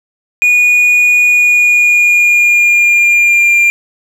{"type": "tone with pitch glide", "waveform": "triangle", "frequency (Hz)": [2454, 2390], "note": ["D#7", "D7"], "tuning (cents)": [-25, 30], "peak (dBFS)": -4, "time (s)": [0.42, 3.7], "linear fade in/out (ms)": 0, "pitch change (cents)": -45, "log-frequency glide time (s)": [1.28, 3.56], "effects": []}